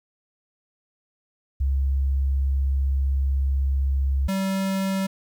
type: tone pair in turn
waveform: sine / square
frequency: 67.9 / 192.72 Hz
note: C#2 / G3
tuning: -35 / -29 cents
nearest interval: octave + tritone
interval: 1806 cents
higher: second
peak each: -19 / -23 dBFS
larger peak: first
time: 1.6-4.28 / 4.28-5.07 s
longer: first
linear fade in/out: 10 ms
effects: 10-bit